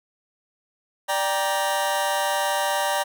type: chord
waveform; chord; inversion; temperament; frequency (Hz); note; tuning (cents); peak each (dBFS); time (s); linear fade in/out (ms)
sawtooth; G minor; second; just; 588 / 784 / 940.8; D5 / G5 / Bb5; +2 / 0 / +16; -22; 1.08-3.04; 20
effects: none